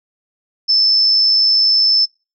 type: tone with amplitude modulation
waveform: sine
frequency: 5274 Hz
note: E8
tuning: in tune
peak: -8 dBFS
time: 0.68-2.06 s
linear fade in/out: 20 ms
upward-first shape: sine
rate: 100 Hz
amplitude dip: 40%
effects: noise-tail reverb RT60 0.3 s tail -26 dB re dry